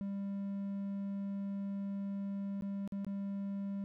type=tone with dropouts; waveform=triangle; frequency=198.3 Hz; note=G3; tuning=20 cents sharp; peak=-34 dBFS; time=0.01-3.84 s; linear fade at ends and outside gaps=0 ms; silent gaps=2.61-2.622 / 2.876-2.922 / 3.047-3.066 s; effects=none